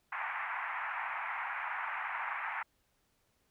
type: band-pass noise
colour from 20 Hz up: pink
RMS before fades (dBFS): -38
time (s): 0.12-2.63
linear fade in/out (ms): 5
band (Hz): 810 to 2300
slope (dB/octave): 48
effects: pink hiss -75 dBFS RMS until 3.5 s